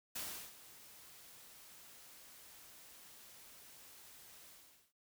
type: noise with ADSR envelope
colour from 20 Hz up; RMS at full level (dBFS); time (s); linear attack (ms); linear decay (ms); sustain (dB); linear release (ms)
white; -42; 0.15-4.93; 11; 360; -16; 460
effects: none